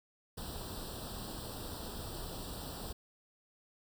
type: noise with comb filter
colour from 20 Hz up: pink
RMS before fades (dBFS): -43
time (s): 0.37-2.93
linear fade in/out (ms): 10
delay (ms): 0.23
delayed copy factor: +0.9
effects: none